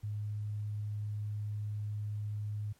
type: tone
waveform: sine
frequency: 104.8 Hz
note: G#2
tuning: 16 cents sharp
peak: -34 dBFS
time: 0.03-2.73 s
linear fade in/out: 10 ms
effects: pink hiss -68 dBFS RMS until 2.79 s + MP3 64 kbps